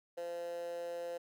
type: tone with high-pass filter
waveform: 15% pulse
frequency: 171.9 Hz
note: F3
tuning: 27 cents flat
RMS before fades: -41 dBFS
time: 0.17-1.18 s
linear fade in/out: 10 ms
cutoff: 530 Hz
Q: 5.9
effects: none